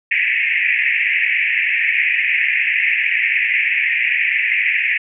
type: band-pass noise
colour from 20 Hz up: white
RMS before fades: -17 dBFS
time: 0.11-4.98 s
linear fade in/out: 5 ms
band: 1800 to 2600 Hz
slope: 96 dB/octave
effects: none